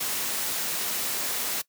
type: noise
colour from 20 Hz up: white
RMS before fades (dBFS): -29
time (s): 0-1.62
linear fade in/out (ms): 10
effects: noise-tail reverb RT60 0.1 s tail -20 dB re dry + high-pass 150 Hz 12 dB/octave